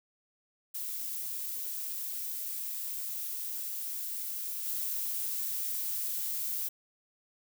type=noise with level steps; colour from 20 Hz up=violet; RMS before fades=-37 / -34 dBFS; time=0.74-6.69 s; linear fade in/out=10 ms; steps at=4.65 s; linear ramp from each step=10 ms; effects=none